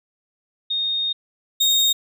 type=tone pair in turn; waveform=sine / 35% pulse; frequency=3698 / 3711 Hz; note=A#7 / A#7; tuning=-15 / -9 cents; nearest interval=unison; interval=6 cents; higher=second; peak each=-20 / -13 dBFS; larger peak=second; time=0.7-1.13 / 1.6-1.93 s; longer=first; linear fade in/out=10 ms; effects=none